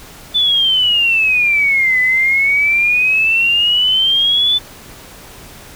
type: exponential two-way sweep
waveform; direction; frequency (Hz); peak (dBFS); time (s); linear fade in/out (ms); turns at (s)
sine; down then up; 3520 to 2000 to 3520; -10; 0.34-4.59; 20; 2
effects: pink hiss -37 dBFS RMS until 5.75 s